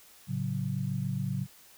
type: chord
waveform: sine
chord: F# minor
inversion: first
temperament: just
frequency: 111 / 138.75 / 185 Hz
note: A2 / C#3 / F#3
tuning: +16 / +2 / 0 cents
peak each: -35 / -32 / -34 dBFS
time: 0.27-1.47 s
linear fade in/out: 50 ms
effects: white hiss -56 dBFS RMS until 1.77 s